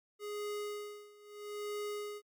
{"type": "tone with tremolo", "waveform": "square", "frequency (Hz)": 415.3, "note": "G#4", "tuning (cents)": 0, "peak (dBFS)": -37, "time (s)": [0.19, 2.22], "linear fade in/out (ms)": 50, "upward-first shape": "sine", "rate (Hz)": 0.77, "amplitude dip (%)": 90, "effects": ["MP3 96 kbps"]}